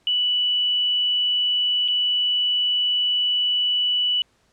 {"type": "tone with dropouts", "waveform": "sine", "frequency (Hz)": 2960, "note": "F#7", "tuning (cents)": 0, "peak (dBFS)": -18, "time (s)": [0.07, 4.22], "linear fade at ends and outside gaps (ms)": 1, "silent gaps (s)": [1.879, 1.884], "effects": ["pink hiss -63 dBFS RMS until 4.52 s", "low-pass 8000 Hz 12 dB/octave"]}